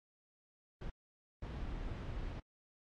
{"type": "noise bursts at uneven times", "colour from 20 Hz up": "brown", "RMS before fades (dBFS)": -42, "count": 2, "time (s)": [[0.81, 0.9], [1.42, 2.4]], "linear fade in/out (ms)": 5, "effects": ["low-pass 4000 Hz 12 dB/octave", "AAC 48 kbps"]}